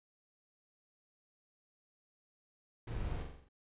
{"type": "noise with echo", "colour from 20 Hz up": "brown", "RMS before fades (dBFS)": -40, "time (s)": [2.87, 3.23], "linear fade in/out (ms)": 5, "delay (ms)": 43, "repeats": 6, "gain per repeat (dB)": -4, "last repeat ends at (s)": 3.488, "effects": ["resampled to 8000 Hz"]}